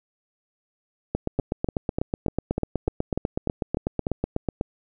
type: two click trains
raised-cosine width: 2 ms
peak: -10 / -11 dBFS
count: 29 / 10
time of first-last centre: 1.15-4.611 / 1.39-4.069 s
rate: 8.09 / 3.36 Hz
effects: none